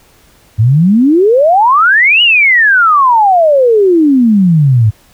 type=exponential two-way sweep; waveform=sine; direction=up then down; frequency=102.9 to 2960 to 102.9 Hz; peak=-4 dBFS; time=0.58-4.91 s; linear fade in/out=20 ms; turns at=2.22 s; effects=pink hiss -46 dBFS RMS until 5.13 s